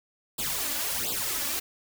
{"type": "noise with flanger", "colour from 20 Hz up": "white", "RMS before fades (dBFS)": -30, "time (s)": [0.38, 1.6], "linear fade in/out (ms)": 10, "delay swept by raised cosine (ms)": [0.24, 3.54], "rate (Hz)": 1.4, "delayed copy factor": 1, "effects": []}